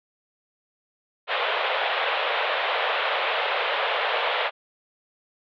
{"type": "band-pass noise", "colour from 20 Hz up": "pink", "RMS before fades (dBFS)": -25, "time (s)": [1.27, 4.51], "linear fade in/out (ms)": 50, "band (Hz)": [480, 3600], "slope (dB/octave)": 48, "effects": []}